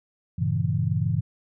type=chord; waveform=sine; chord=G diminished seventh; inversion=none; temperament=equal; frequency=98 / 116.54 / 138.59 / 164.81 Hz; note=G2 / Bb2 / Db3 / Fb3; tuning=0 / 0 / 0 / 0 cents; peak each=-27 dBFS; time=0.38-1.21 s; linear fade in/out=10 ms; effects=none

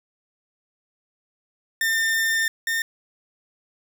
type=tone pair in turn; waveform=40% pulse; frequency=1803 / 1817.6 Hz; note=A6 / A#6; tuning=+42 / -44 cents; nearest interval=unison; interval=14 cents; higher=second; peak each=-19 / -21 dBFS; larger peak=first; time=1.81-2.48 / 2.67-2.82 s; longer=first; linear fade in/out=2 ms; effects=none

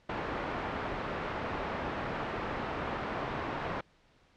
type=low-pass noise; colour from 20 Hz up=white; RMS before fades=-36 dBFS; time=0.09-3.81 s; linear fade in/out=5 ms; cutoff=1200 Hz; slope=12 dB/octave; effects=pink hiss -65 dBFS RMS until 4.36 s + low-pass 4000 Hz 12 dB/octave

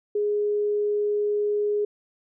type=tone; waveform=sine; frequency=415.3 Hz; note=G#4; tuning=in tune; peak=-21 dBFS; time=0.15-1.85 s; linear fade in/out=5 ms; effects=none

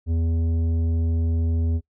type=tone with tanh clipping; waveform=sine; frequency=82.41 Hz; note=E2; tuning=in tune; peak=-21 dBFS; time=0.06-1.81 s; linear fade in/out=50 ms; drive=10 dB; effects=noise-tail reverb RT60 0.1 s tail -22 dB re dry

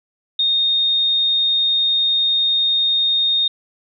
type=tone; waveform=sine; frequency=3690 Hz; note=A#7; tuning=18 cents flat; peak=-14 dBFS; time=0.39-3.48 s; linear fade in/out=5 ms; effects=none

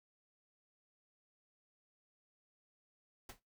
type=noise with exponential decay; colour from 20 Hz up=pink; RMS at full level=-44 dBFS; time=3.29-3.4 s; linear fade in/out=5 ms; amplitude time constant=23 ms; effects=noise-tail reverb RT60 0.2 s tail -18 dB re dry

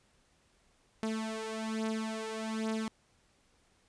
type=beating tone pair; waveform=sawtooth; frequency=220 / 221.2 Hz; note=A3 / A3; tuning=0 / +9 cents; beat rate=1.2 Hz; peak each=-32 / -34 dBFS; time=1.03-2.88 s; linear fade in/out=0 ms; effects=pink hiss -69 dBFS RMS until 3.88 s + resampled to 22050 Hz

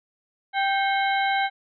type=harmonic tone with a mistuned harmonic; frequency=784 Hz; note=G5; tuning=in tune; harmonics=1 / 2 / 3 / 4 / 5; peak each=-22 / -27 / -29 / -35 / -34 dBFS; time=0.53-1.5 s; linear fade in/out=50 ms; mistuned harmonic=3; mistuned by=-140 cents; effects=none

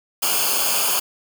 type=noise with comb filter; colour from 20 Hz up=white; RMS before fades=-20 dBFS; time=0.22-1 s; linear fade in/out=10 ms; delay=0.52 ms; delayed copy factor=-0.8; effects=none

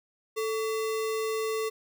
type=tone with sample-and-hold; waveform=sine; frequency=440 Hz; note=A4; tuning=in tune; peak=-27 dBFS; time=0.36-1.7 s; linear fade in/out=20 ms; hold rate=1575 Hz; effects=none

